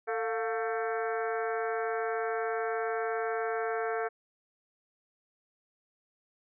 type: harmonic tone with a mistuned harmonic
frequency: 223.3 Hz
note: A3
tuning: 26 cents sharp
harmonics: 2 / 3 / 4 / 5 / 6 / 7 / 8 / 9 / 10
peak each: -32 / -35 / -44 / -44 / -39 / -40 / -44 / -52 / -48 dBFS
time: 0.07-4.09 s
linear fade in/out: 20 ms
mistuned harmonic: 3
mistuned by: +78 cents
effects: none